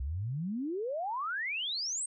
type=exponential sweep; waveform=sine; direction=up; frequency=60.7 to 8670 Hz; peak=-32 dBFS; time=0-2.06 s; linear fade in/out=5 ms; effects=none